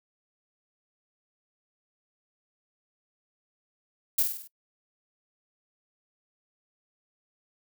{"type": "noise with echo", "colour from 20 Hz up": "violet", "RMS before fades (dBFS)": -23, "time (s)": [4.18, 4.23], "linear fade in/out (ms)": 5, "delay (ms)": 49, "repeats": 5, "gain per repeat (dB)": -5, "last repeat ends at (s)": 4.475, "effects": ["noise-tail reverb RT60 0.1 s tail -23 dB re dry"]}